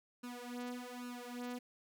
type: tone with flanger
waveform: sawtooth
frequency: 245.5 Hz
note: B3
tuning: 10 cents flat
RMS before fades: -45 dBFS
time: 0.23-1.59 s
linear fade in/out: 10 ms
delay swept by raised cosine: 0.73 to 4.13 ms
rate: 1.2 Hz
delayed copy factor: +1
effects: none